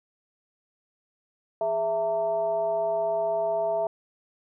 sine tone with frequency modulation, 662 Hz, E5, 7 cents sharp, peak -23 dBFS, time 1.61-3.87 s, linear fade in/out 2 ms, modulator 246 Hz, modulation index 0.64, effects none

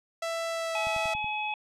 sawtooth tone with pitch glide, 663 to 655.4 Hz, E5 to E5, +10 to -10 cents, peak -26 dBFS, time 0.22-1.14 s, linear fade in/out 5 ms, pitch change -20 cents, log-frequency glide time 0.49-0.78 s
harmonic tone, 849 Hz, G#5, 38 cents sharp, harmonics 1 / 3 / 4, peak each -32 / -32 / -41 dBFS, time 0.75-1.54 s, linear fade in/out 2 ms
click train, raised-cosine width 5 ms, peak -32 dBFS, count 5, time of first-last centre 0.87-1.244 s, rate 10.7 Hz
effects low-pass 9000 Hz 12 dB/octave

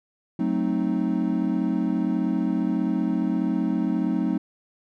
triangle chord, F# diminished seventh, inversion none, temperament equal, 185 / 220 / 261.6 / 311.1 Hz, F#3 / A3 / C4 / Eb4, 0 / 0 / 0 / 0 cents, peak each -25 dBFS, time 0.39-4.38 s, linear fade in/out 5 ms, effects none

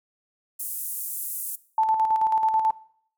white band-pass noise, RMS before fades -32 dBFS, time 0.59-1.56 s, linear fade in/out 10 ms, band 9100 to 16000 Hz, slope 24 dB/octave
sine tone with tremolo, 880 Hz, A5, in tune, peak -17 dBFS, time 1.78-2.71 s, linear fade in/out 2 ms, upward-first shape square, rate 9.2 Hz, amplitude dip 45%
effects noise-tail reverb RT60 0.6 s tail -20 dB re dry

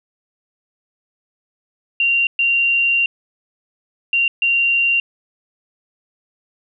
sine tone bursts at uneven times, 2766 Hz, F7, 17 cents flat, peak -13 dBFS, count 4, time 2-2.27 / 2.39-3.06 / 4.13-4.28 / 4.42-5 s, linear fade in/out 2 ms, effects none

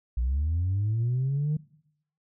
sine linear sweep, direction up, 56.6 to 155.56 Hz, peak -22 dBFS, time 0.17-1.57 s, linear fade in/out 5 ms, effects noise-tail reverb RT60 0.7 s tail -20 dB re dry + tanh soft clip ceiling -21 dBFS

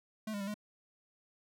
square tone with pitch steps, 217 / 203.1 / 197 / 209.6 Hz, A3 / G#3 / G3 / G#3, -24 / -38 / +9 / +16 cents, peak -37 dBFS, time 0.27-0.542 s, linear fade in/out 5 ms, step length 68 ms, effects none

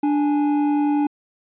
triangle tone pair together, 293.7 / 830.6 Hz, D4 / G#5, 0 / 0 cents, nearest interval octave + tritone, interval 1800 cents, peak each -15 / -24 dBFS, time 0.03-1.07 s, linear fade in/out 5 ms, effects resampled to 8000 Hz

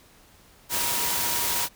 sine tone in noise, 954 Hz, A#5, 40 cents sharp, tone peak -35 dBFS, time 0.69-1.69 s, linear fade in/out 50 ms, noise white, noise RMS -26 dBFS, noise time 0.69-1.69 s, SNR -12 dB, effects pink hiss -55 dBFS RMS until 1.75 s

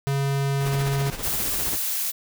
square tone, 138.59 Hz, C#3, in tune, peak -22 dBFS, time 0.07-1.1 s, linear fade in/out 0 ms
pink noise with tremolo, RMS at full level -31 dBFS, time 0.59-1.79 s, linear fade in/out 50 ms, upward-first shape sine, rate 15 Hz, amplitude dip 60%
blue noise, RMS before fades -26 dBFS, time 1.22-2.12 s, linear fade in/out 20 ms
effects none

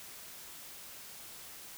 silence, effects white hiss -49 dBFS RMS until 1.77 s

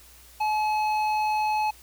sine tone with hard clipping, 855 Hz, A5, 50 cents flat, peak -24 dBFS, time 0.4-1.71 s, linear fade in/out 10 ms, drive 9 dB, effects added 60 Hz sine -54 dBFS peak until 1.82 s + white hiss -52 dBFS RMS until 1.82 s

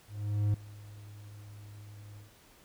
triangle tone with ADSR envelope, 103.83 Hz, G#2, in tune, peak -22 dBFS, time 0.07-2.32 s, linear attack 470 ms, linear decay 5 ms, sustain -22 dB, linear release 140 ms, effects pink hiss -60 dBFS RMS until 2.64 s

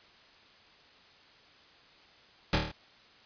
pink noise with echo, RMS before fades -25 dBFS, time 2.53-2.56 s, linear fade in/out 2 ms, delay 26 ms, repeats 6, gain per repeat -3 dB, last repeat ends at 2.716 s, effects white hiss -58 dBFS RMS until 3.25 s + resampled to 11025 Hz

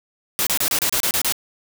white noise bursts, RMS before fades -20 dBFS, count 9, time 0.39-1.323 s, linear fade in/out 0 ms, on 77 ms, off 30 ms, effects none

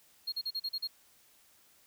triangle tone bursts, 4266 Hz, C8, 33 cents sharp, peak -31 dBFS, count 7, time 0.27-0.875 s, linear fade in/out 10 ms, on 53 ms, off 39 ms, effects white hiss -64 dBFS RMS until 1.86 s

